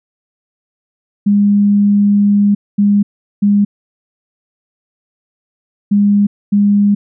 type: tone bursts at uneven times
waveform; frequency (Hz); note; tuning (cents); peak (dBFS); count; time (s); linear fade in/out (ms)
sine; 203.6; G#3; -34; -7; 5; 1.26-2.55 / 2.78-3.03 / 3.42-3.65 / 5.91-6.27 / 6.52-6.95; 10
effects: none